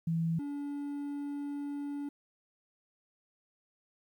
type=tone pair in turn; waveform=sine / triangle; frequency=164.81 / 286.3 Hz; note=E3 / D4; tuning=0 / -44 cents; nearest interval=minor seventh; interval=956 cents; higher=second; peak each=-28 / -33 dBFS; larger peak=first; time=0.07-0.39 / 0.39-2.09 s; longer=second; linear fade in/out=5 ms; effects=11-bit